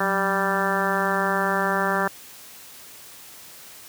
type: harmonic tone with a mistuned harmonic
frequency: 195.7 Hz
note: G3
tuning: 3 cents flat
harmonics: 1 / 2 / 3 / 4 / 5 / 6 / 7 / 8 / 9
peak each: -29 / -29 / -29 / -29 / -29 / -29 / -29 / -29 / -29 dBFS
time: 0-2.08 s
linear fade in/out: 5 ms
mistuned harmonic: 1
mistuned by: -84 cents
effects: white hiss -44 dBFS RMS until 3.88 s + high-pass 60 Hz 12 dB/octave